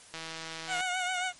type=click train; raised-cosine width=0.2 ms; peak=-22 dBFS; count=109; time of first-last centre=0.14-0.807 s; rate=162 Hz
type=tone with vibrato; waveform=15% pulse; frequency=732 Hz; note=F#5; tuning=19 cents flat; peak=-23 dBFS; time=0.67-1.33 s; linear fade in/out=50 ms; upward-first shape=triangle; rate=7.3 Hz; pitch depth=52 cents each way
effects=white hiss -53 dBFS RMS until 1.39 s + MP3 48 kbps